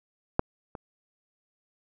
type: clicks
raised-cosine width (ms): 1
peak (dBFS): -7 / -24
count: 2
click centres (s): 0.394 / 0.752
effects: none